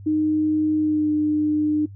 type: tone with pitch glide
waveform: sine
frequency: 308 to 302.4 Hz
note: D#4 to D#4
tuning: -17 to -49 cents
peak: -17 dBFS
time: 0.06-1.86 s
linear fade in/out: 10 ms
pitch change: -32 cents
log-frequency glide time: 0.77-1.1 s
effects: noise-tail reverb RT60 0.1 s tail -20 dB re dry + added 99 Hz sine -37 dBFS peak until 1.95 s